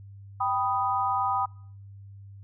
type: chord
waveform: sine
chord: G augmented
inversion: none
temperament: equal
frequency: 784 / 987.8 / 1244.5 Hz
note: G5 / B5 / D#6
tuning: 0 / 0 / 0 cents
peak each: -28 dBFS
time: 0.4-1.46 s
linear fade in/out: 10 ms
effects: noise-tail reverb RT60 0.6 s tail -25 dB re dry + added 99 Hz sine -43 dBFS peak until 2.43 s